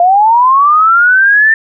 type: linear sweep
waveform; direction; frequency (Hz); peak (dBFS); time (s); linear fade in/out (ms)
sine; up; 686 to 1800; -4; 0-1.54; 2
effects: none